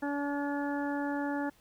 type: harmonic tone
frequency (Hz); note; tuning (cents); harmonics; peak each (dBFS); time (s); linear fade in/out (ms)
286.1; D4; -45; 1 / 2 / 3 / 4 / 5 / 6; -32 / -39 / -38 / -49 / -43 / -42; 0.02-1.5; 10
effects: pink hiss -64 dBFS RMS until 1.6 s